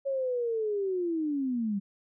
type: linear sweep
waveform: sine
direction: down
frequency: 554.4 to 192.4 Hz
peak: -27 dBFS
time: 0.05-1.8 s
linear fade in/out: 20 ms
effects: none